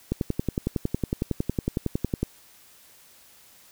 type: click train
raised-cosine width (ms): 3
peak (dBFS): -11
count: 24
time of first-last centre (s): 0.12-2.23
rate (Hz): 10.9
effects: white hiss -54 dBFS RMS until 3.71 s